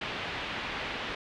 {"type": "low-pass noise", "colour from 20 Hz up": "white", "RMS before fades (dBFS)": -36, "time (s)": [0.01, 1.15], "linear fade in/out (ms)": 5, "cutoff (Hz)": 3200, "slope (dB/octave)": 24, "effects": []}